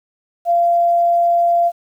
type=tone; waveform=sine; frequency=689 Hz; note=F5; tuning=24 cents flat; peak=-11 dBFS; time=0.45-1.72 s; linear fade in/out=50 ms; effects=8-bit